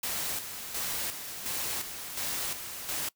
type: noise with tremolo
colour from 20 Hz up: white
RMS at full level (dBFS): -33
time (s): 0.03-3.09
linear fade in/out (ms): 5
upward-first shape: square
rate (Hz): 1.4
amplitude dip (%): 55
effects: noise-tail reverb RT60 0.1 s tail -22 dB re dry